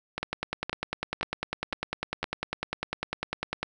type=two click trains; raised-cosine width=0.3 ms; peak=-13 / -15 dBFS; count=35 / 5; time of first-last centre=0.23-3.63 / 0.18-2.242 s; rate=10 / 1.94 Hz; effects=none